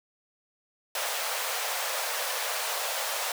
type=high-pass noise; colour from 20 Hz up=pink; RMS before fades=-31 dBFS; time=0.95-3.32 s; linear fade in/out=2 ms; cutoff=510 Hz; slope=48 dB/octave; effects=none